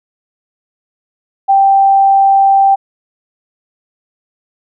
sine tone, 784 Hz, G5, in tune, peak -5 dBFS, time 1.48-2.76 s, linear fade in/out 20 ms, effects none

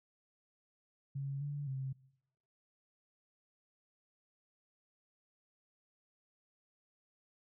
sine tone with pitch steps, 138.2 / 144.2 / 133.3 Hz, C#3 / D3 / C3, -5 / -31 / +33 cents, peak -36 dBFS, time 1.15-1.93 s, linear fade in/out 10 ms, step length 260 ms, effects noise-tail reverb RT60 0.8 s tail -22 dB re dry

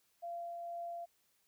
sine tone with tremolo, 687 Hz, F5, 29 cents flat, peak -39 dBFS, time 0.22-1.06 s, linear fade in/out 20 ms, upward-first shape triangle, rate 2.1 Hz, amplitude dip 25%, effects white hiss -75 dBFS RMS until 1.47 s

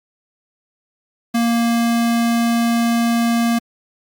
square tone, 233.3 Hz, A#3, 2 cents sharp, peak -15 dBFS, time 1.34-3.59 s, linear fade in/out 10 ms, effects Opus 48 kbps

